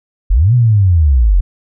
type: linear two-way sweep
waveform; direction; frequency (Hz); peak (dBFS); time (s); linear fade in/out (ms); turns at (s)
sine; up then down; 36 to 126.1 to 39.93; -6; 0.3-1.41; 10; 0.54
effects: none